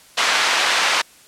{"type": "band-pass noise", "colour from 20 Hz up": "pink", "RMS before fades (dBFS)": -18, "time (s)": [0.17, 1.02], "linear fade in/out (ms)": 10, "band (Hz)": [1000, 4900], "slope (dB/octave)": 12, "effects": ["white hiss -48 dBFS RMS until 1.27 s", "low-pass 11000 Hz 12 dB/octave"]}